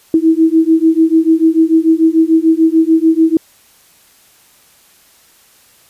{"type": "beating tone pair", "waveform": "sine", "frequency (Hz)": [320, 326.8], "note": ["D#4", "E4"], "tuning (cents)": [49, -15], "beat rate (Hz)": 6.8, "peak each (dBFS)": -10, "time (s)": [0.14, 3.37], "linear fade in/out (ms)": 2, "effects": ["white hiss -48 dBFS RMS until 5.89 s", "resampled to 32000 Hz"]}